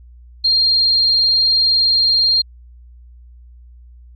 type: tone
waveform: sine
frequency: 4207 Hz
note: C8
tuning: 9 cents sharp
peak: -11 dBFS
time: 0.44-2.42 s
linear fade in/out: 10 ms
effects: added 60 Hz sine -39 dBFS peak until 4.15 s